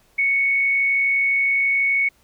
sine tone with frequency modulation, 2217 Hz, C#7, in tune, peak -16 dBFS, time 0.18-2.09 s, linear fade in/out 10 ms, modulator 107 Hz, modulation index 0.21, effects pink hiss -59 dBFS RMS until 2.23 s

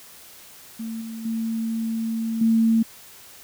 sine tone with level steps, 225.5 Hz, A3, 43 cents sharp, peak -28 / -31 / -23 / -15 dBFS, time 0.79-2.83 s, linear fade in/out 10 ms, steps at 1.01 / 1.25 / 2.41 s, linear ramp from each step 5 ms, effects white hiss -46 dBFS RMS until 3.43 s

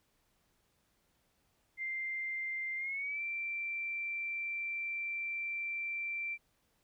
sine tone with pitch glide, 2093 to 2349 Hz, C7 to D7, 0 to 0 cents, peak -35 dBFS, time 1.77-6.38 s, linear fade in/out 50 ms, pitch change +200 cents, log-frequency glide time 2.77-3.22 s, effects pink hiss -75 dBFS RMS until 6.83 s

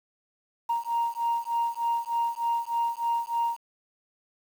sine beating tone pair, 932.3 / 935.6 Hz, A#5 / A#5, 0 / +6 cents, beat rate 3.3 Hz, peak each -27 dBFS, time 0.69-3.58 s, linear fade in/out 10 ms, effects tanh soft clip ceiling -20 dBFS + 8-bit

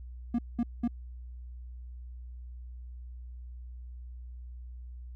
triangle tone bursts, 237.4 Hz, A#3, 32 cents sharp, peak -23 dBFS, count 3, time 0.34-0.878 s, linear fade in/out 5 ms, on 46 ms, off 200 ms, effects added 61 Hz sine -41 dBFS peak until 5.15 s

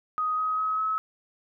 sine tone with pitch steps, 1251 / 1263.3 / 1275.8 / 1288.4 Hz, D#6 / D#6 / D#6 / E6, +9 / +26 / +43 / -40 cents, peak -24 dBFS, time 0.18-0.98 s, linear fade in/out 0 ms, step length 200 ms, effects none

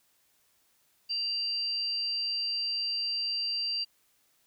sine tone pair together, 2794 / 4702 Hz, F7 / D8, 0 / +1 cents, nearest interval major sixth, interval 901 cents, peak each -39 / -29 dBFS, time 1.09-3.85 s, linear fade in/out 20 ms, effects white hiss -69 dBFS RMS until 4.46 s

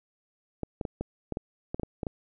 clicks, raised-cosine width 2 ms, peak -18 dBFS, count 11, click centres 0.633 / 0.812 / 0.852 / 1.01 / 1.323 / 1.371 / 1.745 / 1.797 / 1.833 / 2.032 / 2.068 s, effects none

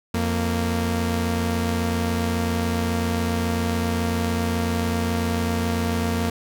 sawtooth tone pair together, 87.31 / 231 Hz, F2 / A#3, 0 / -16 cents, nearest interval octave + perfect fourth, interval 1684 cents, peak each -20 dBFS, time 0.14-6.3 s, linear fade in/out 5 ms, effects none

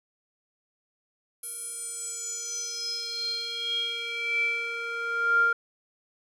square tone with band-pass filter sweep, 465.7 Hz, A#4, 2 cents flat, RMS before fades -30 dBFS, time 1.43-5.53 s, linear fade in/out 5 ms, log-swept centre 11000 to 1300 Hz, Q 9.5, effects none

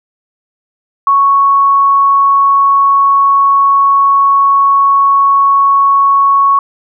sine tone, 1108.7 Hz, C#6, in tune, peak -5 dBFS, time 1.07-6.59 s, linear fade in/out 2 ms, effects none

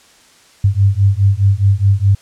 sine beating tone pair, 96.7 / 101.5 Hz, G2 / G#2, -23 / -39 cents, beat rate 4.8 Hz, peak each -12 dBFS, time 0.64-2.15 s, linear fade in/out 5 ms, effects white hiss -47 dBFS RMS until 2.21 s + low-pass 8000 Hz 12 dB/octave

